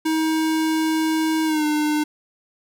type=tone with pitch glide; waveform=square; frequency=317.3 to 301.7 Hz; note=D#4 to D4; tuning=+34 to +47 cents; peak=-19 dBFS; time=0.05-2.04 s; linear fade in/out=10 ms; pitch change=-87 cents; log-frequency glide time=1.45-1.65 s; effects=10-bit